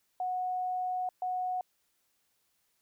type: tone bursts at uneven times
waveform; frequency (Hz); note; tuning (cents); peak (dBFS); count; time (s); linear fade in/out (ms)
sine; 734; F#5; -14; -30; 2; 0.2-1.09 / 1.22-1.61; 2
effects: white hiss -75 dBFS RMS until 2.81 s